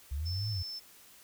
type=linear two-way sweep; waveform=sine; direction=up then down; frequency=65.41 to 110.4 to 82.3 Hz; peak=-32 dBFS; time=0.11-0.63 s; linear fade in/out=10 ms; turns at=0.5 s
type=tone; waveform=sine; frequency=5290 Hz; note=E8; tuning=5 cents sharp; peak=-38 dBFS; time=0.25-0.8 s; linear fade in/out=20 ms
effects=white hiss -57 dBFS RMS until 1.23 s